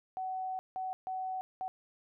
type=tone bursts at uneven times; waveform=sine; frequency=751 Hz; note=F#5; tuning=26 cents sharp; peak=-34 dBFS; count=4; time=0.17-0.59 / 0.76-0.93 / 1.07-1.41 / 1.61-1.68 s; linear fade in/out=0 ms; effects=none